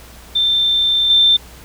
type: tone with level steps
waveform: sine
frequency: 3569 Hz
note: A7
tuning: 24 cents sharp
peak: -12 / -8 dBFS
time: 0.35-1.37 s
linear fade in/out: 10 ms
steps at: 1.1 s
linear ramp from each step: 2 ms
effects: added 60 Hz sine -41 dBFS peak until 1.64 s + pink hiss -41 dBFS RMS until 1.64 s